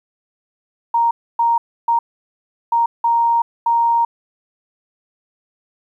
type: tone bursts at uneven times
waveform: sine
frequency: 932.3 Hz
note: A#5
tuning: in tune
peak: -12 dBFS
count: 6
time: 0.94-1.11 / 1.39-1.58 / 1.88-1.99 / 2.72-2.86 / 3.04-3.42 / 3.66-4.05 s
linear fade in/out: 5 ms
effects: 9-bit

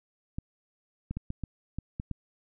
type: clicks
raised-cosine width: 5 ms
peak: -21 dBFS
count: 8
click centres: 0.385 / 1.11 / 1.17 / 1.304 / 1.437 / 1.786 / 1.999 / 2.113 s
effects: none

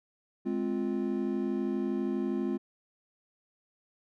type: chord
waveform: triangle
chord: F minor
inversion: first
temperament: just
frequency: 209.5 / 261.9 / 349.2 Hz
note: Ab3 / C4 / F4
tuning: +15 / +2 / 0 cents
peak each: -31 dBFS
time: 0.45-2.58 s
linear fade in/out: 20 ms
effects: none

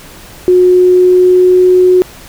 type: tone with pitch glide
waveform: sine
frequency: 363 to 365.7 Hz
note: F#4 to F#4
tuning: -33 to -20 cents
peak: -3 dBFS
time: 0.48-2.02 s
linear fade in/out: 0 ms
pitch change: +13 cents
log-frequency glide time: 0.68-1.64 s
effects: pink hiss -34 dBFS RMS until 2.28 s

